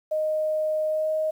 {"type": "tone with pitch glide", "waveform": "sine", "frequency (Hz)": [620, 625.4], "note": ["D#5", "D#5"], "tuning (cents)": [-6, 9], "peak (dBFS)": -22, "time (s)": [0.11, 1.31], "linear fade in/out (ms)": 10, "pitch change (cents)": 15, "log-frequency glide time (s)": [0.87, 1.11], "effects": ["9-bit"]}